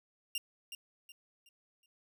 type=tone with echo; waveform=sawtooth; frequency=2794 Hz; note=F7; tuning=in tune; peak=-30 dBFS; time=0.35-0.38 s; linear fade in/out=2 ms; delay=370 ms; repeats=4; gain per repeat=-9 dB; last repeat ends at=1.86 s; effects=none